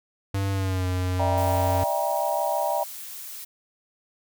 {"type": "tone with pitch glide", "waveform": "square", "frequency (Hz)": [98, 91.44], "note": ["G2", "F#2"], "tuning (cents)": [0, -20], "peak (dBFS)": -24, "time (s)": [0.34, 1.84], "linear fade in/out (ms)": 5, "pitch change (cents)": -120, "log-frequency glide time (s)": [0.51, 0.86]}
{"type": "chord", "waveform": "sine", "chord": "E half-diminished seventh", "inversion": "third", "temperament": "just", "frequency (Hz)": [593.3, 659.3, 791.1, 949.3], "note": ["D5", "E5", "G5", "Bb5"], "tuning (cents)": [18, 0, 16, 31], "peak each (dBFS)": -28, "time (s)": [1.19, 2.84], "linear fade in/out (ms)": 10}
{"type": "noise", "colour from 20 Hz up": "blue", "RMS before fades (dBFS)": -38, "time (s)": [1.37, 3.45], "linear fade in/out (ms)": 10}
{"effects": []}